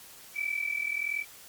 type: tone pair together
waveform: sine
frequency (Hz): 2297 / 2338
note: D7 / D7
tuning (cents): -39 / -8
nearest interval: unison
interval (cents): 31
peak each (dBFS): -31 / -32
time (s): 0.34-1.25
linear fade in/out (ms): 50
effects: white hiss -50 dBFS RMS until 1.48 s + MP3 96 kbps